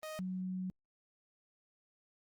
sawtooth / sine tone pair in turn, 623 / 185.22 Hz, D#5 / F#3, +2 / +2 cents, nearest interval octave + major sixth, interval 2100 cents, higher first, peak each -38 / -36 dBFS, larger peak second, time 0.03-0.19 / 0.19-0.7 s, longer second, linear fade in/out 0 ms, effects Opus 32 kbps

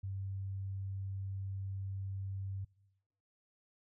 sine tone, 97 Hz, G2, 18 cents flat, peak -37 dBFS, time 0.03-2.65 s, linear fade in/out 10 ms, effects noise-tail reverb RT60 1.0 s tail -25 dB re dry

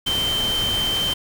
sine tone in noise, 3113 Hz, G7, 13 cents flat, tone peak -20 dBFS, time 0.06-1.14 s, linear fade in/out 10 ms, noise pink, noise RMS -28 dBFS, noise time 0.06-1.14 s, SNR +5 dB, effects none

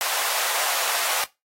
pink high-pass noise, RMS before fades -25 dBFS, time 0.01-1.24 s, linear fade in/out 0 ms, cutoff 650 Hz, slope 24 dB/octave, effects noise-tail reverb RT60 0.2 s tail -18 dB re dry + AAC 48 kbps

